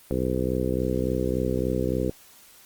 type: harmonic tone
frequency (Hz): 63.5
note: B1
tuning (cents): +49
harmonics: 1 / 2 / 3 / 4 / 5 / 6 / 7 / 8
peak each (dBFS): -31 / -31 / -31 / -31 / -31 / -31 / -31 / -31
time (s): 0.11-2.1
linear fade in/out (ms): 0
effects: white hiss -52 dBFS RMS until 2.65 s + Opus 24 kbps